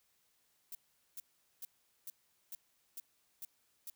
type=noise bursts; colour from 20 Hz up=violet; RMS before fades=-45 dBFS; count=8; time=0.72-3.9 s; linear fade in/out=2 ms; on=30 ms; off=420 ms; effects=white hiss -75 dBFS RMS until 3.95 s